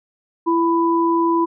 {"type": "tone pair together", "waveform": "sine", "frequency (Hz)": [335.1, 994], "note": ["E4", "B5"], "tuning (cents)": [29, 11], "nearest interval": "octave + perfect fifth", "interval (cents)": 1882, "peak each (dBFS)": [-16, -18], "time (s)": [0.46, 1.46], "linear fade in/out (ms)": 20, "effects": []}